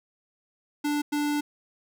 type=tone bursts at uneven times; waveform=square; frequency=293.7 Hz; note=D4; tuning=in tune; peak=-25 dBFS; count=2; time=0.84-1.02 / 1.12-1.41 s; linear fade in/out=10 ms; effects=none